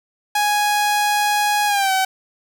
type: tone with pitch glide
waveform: sawtooth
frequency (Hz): 830.6 to 761.7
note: G#5 to G5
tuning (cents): 0 to -50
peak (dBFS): -12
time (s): 0.35-2.05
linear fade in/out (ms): 5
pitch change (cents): -150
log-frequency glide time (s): 1.67-1.92
effects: none